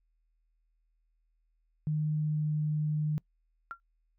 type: tone with pitch glide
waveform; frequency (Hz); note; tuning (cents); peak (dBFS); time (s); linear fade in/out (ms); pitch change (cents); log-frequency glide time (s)
sine; 152.8 to 151.92; D#3 to D#3; -31 to -41; -27; 1.87-3.18; 0; -10; 2.14-2.5
type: tone with exponential decay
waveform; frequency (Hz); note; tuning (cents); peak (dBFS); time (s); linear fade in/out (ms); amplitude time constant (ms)
sine; 1375; F6; -27; -32; 3.71-3.8; 0; 18
effects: noise-tail reverb RT60 0.1 s tail -24 dB re dry + added 40 Hz sine -70 dBFS peak until 4.18 s